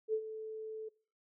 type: tone with ADSR envelope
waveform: sine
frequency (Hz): 437.5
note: A4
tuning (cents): -10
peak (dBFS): -28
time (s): 0.08-0.89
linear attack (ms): 54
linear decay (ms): 71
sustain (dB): -12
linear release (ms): 9
effects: noise-tail reverb RT60 0.4 s tail -22 dB re dry